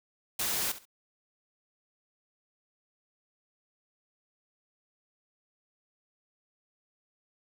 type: noise with echo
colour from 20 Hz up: white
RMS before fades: -31 dBFS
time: 0.39-0.72 s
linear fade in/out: 5 ms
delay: 67 ms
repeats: 2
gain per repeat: -14 dB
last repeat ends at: 0.854 s
effects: none